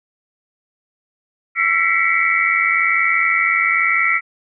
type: tone cluster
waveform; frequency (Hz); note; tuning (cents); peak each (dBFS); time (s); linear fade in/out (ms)
sine; 1344 / 1943 / 2024 / 2188 / 2289; E6 / B6 / B6 / C#7 / D7; +33 / -29 / +42 / -23 / -45; -20; 1.55-4.21; 50
effects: none